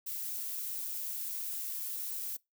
violet noise, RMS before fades -38 dBFS, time 0.06-2.37 s, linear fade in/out 10 ms, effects noise-tail reverb RT60 0.2 s tail -24 dB re dry

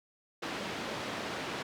pink band-pass noise, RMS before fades -38 dBFS, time 0.42-1.63 s, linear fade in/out 10 ms, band 200 to 3900 Hz, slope 12 dB/octave, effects none

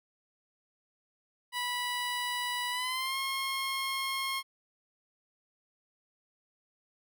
15% pulse tone with pitch glide, 981 to 1076 Hz, B5 to C6, -12 to +48 cents, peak -25 dBFS, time 1.52-4.43 s, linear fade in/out 50 ms, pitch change +160 cents, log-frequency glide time 2.7-3.17 s, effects none

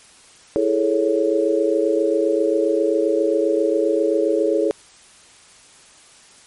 sine chord, A major seventh, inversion second, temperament equal with one note detuned, 329.6 / 415.3 / 442.8 / 554.4 Hz, E4 / G#4 / A4 / C#5, 0 / 0 / +11 / 0 cents, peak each -21 dBFS, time 0.56-4.71 s, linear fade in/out 0 ms, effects white hiss -48 dBFS RMS until 6.46 s + MP3 48 kbps

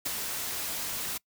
white noise with ADSR envelope, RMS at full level -29 dBFS, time 0.05-1.18 s, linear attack 13 ms, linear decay 20 ms, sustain -5 dB, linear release 9 ms, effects noise-tail reverb RT60 0.1 s tail -24 dB re dry

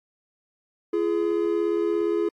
triangle tone pair together, 340.9 / 418.1 Hz, F4 / G#4, -42 / +12 cents, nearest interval major third, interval 354 cents, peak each -22 dBFS, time 0.93-2.29 s, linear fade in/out 5 ms, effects AAC 64 kbps

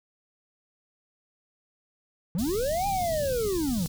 triangle linear two-way sweep, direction up then down, 153.3 to 814 to 153.3 Hz, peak -23 dBFS, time 2.35-3.86 s, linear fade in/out 0 ms, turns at 2.87 s
pink band-stop noise, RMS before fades -35 dBFS, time 2.38-3.88 s, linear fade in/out 10 ms, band 240 to 3800 Hz, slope 24 dB/octave
effects none

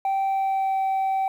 sine tone with pitch glide, 778 to 770.8 Hz, G5 to G5, -13 to -29 cents, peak -18 dBFS, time 0.05-1.28 s, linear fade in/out 2 ms, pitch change -16 cents, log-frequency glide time 0.24-0.8 s, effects tanh soft clip ceiling -20 dBFS + 9-bit

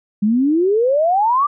sine exponential sweep, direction up, 200.2 to 1200 Hz, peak -12 dBFS, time 0.22-1.47 s, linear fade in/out 10 ms, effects none

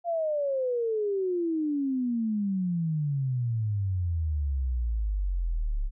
sine exponential sweep, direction down, 698 to 33.64 Hz, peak -25 dBFS, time 0.04-5.91 s, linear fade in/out 50 ms, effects none

